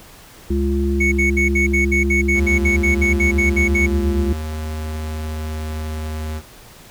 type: harmonic tone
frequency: 69.3 Hz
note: C#2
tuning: in tune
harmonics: 1 / 3 / 5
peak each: -18 / -22 / -21 dBFS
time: 0.5-4.33 s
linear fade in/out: 5 ms
type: tone bursts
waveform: triangle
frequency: 2217 Hz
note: C#7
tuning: in tune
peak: -14 dBFS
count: 16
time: 1-3.865 s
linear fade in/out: 10 ms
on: 120 ms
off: 63 ms
type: tone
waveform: square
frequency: 77.78 Hz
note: D#2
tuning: in tune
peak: -24 dBFS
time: 2.33-6.42 s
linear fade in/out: 50 ms
effects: pink hiss -43 dBFS RMS until 6.9 s